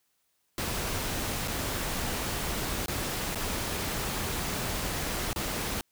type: noise with dropouts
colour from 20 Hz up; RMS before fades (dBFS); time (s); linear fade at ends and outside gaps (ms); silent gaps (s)
pink; -32; 0.58-5.81; 1; 1.476-1.481 / 2.86-2.881 / 3.348-3.356 / 5.331-5.36
effects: white hiss -74 dBFS RMS until 5.91 s